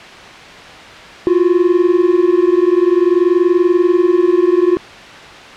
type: tone pair together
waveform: triangle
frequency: 344.2 / 364.7 Hz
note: F4 / F#4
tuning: -25 / -25 cents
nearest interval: minor second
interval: 100 cents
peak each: -10 dBFS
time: 1.27-4.77 s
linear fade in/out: 0 ms
effects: white hiss -33 dBFS RMS until 5.56 s + low-pass 3000 Hz 12 dB/octave